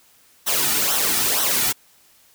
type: noise with flanger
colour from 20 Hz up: white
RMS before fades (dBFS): -20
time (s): 0.46-1.73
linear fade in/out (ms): 20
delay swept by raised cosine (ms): 0.42 to 1.92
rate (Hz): 2.1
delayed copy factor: -0.65
effects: white hiss -55 dBFS RMS until 2.34 s